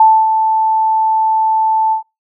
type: tone with ADSR envelope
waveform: sine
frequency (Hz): 880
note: A5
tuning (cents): 0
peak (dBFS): -3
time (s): 0-2.03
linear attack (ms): 4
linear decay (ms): 260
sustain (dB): -7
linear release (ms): 110
effects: noise-tail reverb RT60 0.2 s tail -23 dB re dry